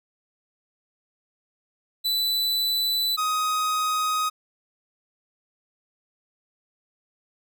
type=tone pair in turn; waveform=45% pulse; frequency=3984 / 1254.9 Hz; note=B7 / D#6; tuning=+14 / +14 cents; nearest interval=octave + minor sixth; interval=2000 cents; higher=first; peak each=-22 / -22 dBFS; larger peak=neither; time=2.04-3.17 / 3.17-4.3 s; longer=neither; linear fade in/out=20 ms; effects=none